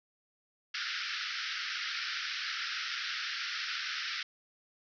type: band-pass noise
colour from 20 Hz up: pink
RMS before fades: -37 dBFS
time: 0.74-4.23 s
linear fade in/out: 5 ms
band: 1300 to 5600 Hz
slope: 96 dB/octave
effects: none